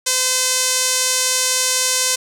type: tone with band-pass filter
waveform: sawtooth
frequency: 512 Hz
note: C5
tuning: 38 cents flat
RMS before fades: -18 dBFS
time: 0.06-2.16 s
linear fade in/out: 10 ms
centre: 7100 Hz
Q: 1.6
effects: none